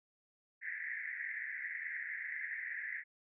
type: band-pass noise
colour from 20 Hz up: pink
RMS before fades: -42 dBFS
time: 0.61-3.04 s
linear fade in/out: 50 ms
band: 1700 to 2100 Hz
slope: 96 dB/octave
effects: none